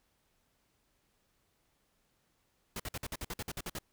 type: noise bursts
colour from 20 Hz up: pink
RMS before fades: -39 dBFS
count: 12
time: 2.76-3.787 s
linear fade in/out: 2 ms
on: 37 ms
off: 53 ms
effects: pink hiss -75 dBFS RMS until 3.92 s